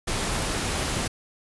pink noise, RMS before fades -27 dBFS, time 0.07-1.08 s, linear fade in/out 10 ms, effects resampled to 24000 Hz

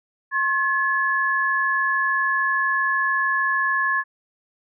sine tone pair together, 1075.8 / 1709 Hz, C6 / G#6, +48 / +49 cents, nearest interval minor sixth, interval 801 cents, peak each -23 / -20 dBFS, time 0.31-4.04 s, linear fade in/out 50 ms, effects none

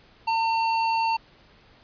square tone, 905 Hz, A5, 48 cents sharp, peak -22 dBFS, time 0.27-1.17 s, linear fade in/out 10 ms, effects pink hiss -55 dBFS RMS until 1.83 s + resampled to 11025 Hz

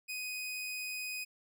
sawtooth tone, 2499 Hz, D#7, 7 cents sharp, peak -34 dBFS, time 0.08-1.25 s, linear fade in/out 20 ms, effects none

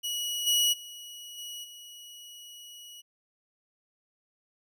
sawtooth tone with level steps, 2918 Hz, F#7, 25 cents flat, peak -27 / -19 / -39 / -35 / -42 dBFS, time 0.03-3.02 s, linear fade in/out 20 ms, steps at 0.46 / 0.72 / 1.37 / 1.63 s, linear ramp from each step 20 ms, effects none

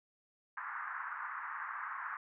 pink band-pass noise, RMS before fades -42 dBFS, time 0.57-2.17 s, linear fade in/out 2 ms, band 980 to 1800 Hz, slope 48 dB/octave, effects none

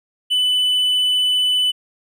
triangle tone, 2995 Hz, F#7, 20 cents sharp, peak -13 dBFS, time 0.3-1.72 s, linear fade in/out 20 ms, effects none

